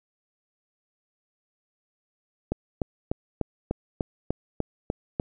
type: click train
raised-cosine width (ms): 2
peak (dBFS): -12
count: 10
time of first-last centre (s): 2.52-5.199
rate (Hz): 3.36
effects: none